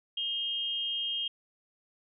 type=tone pair together; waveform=sine; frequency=2859 / 3209 Hz; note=F7 / G7; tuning=+40 / +40 cents; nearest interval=major second; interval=200 cents; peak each=-36 / -31 dBFS; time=0.17-1.28 s; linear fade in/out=5 ms; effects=none